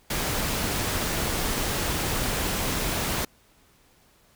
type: noise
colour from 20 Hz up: pink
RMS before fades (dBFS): -27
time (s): 0.1-3.25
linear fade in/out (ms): 5
effects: pink hiss -60 dBFS RMS until 4.35 s